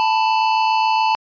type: tone pair together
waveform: square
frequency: 880.7 / 987.8 Hz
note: A5 / B5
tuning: +1 / 0 cents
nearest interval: major second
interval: 199 cents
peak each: -16 / -22 dBFS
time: 0-1.15 s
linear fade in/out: 0 ms
effects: resampled to 11025 Hz